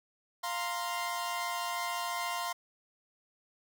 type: chord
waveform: sawtooth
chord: F suspended fourth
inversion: none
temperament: equal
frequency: 698.5 / 932.3 / 1046.5 Hz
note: F5 / Bb5 / C6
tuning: 0 / 0 / 0 cents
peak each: -34 / -36 / -32 dBFS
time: 0.43-2.53 s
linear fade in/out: 10 ms
effects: none

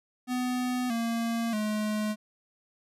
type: tone with pitch steps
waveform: square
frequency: 250.1 / 230.7 / 212.8 Hz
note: B3 / A#3 / G#3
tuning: +22 / -18 / +42 cents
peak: -28 dBFS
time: 0.27-2.16 s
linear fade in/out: 50 ms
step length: 630 ms
effects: resampled to 32000 Hz

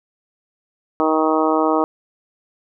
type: harmonic tone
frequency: 157.4 Hz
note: D#3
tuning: 20 cents sharp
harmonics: 2 / 3 / 4 / 5 / 6 / 7 / 8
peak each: -19 / -21 / -22 / -23 / -24 / -24 / -25 dBFS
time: 1-1.84 s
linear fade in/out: 0 ms
effects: none

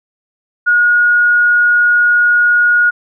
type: tone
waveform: sine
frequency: 1443 Hz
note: F#6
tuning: 44 cents flat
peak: -7 dBFS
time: 0.66-2.91 s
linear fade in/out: 20 ms
effects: none

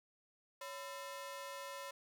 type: ring-modulated tone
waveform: sawtooth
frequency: 785 Hz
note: G5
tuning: 2 cents sharp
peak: -38 dBFS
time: 0.61-1.91 s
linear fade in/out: 5 ms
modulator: 227 Hz
effects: none

